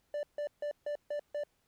triangle tone bursts, 587.3 Hz, D5, in tune, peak -31 dBFS, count 6, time 0.14-1.436 s, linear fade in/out 2 ms, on 91 ms, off 150 ms, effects pink hiss -75 dBFS RMS until 1.67 s

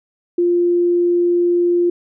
sine tone, 349.2 Hz, F4, in tune, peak -12 dBFS, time 0.38-1.9 s, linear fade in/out 5 ms, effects none

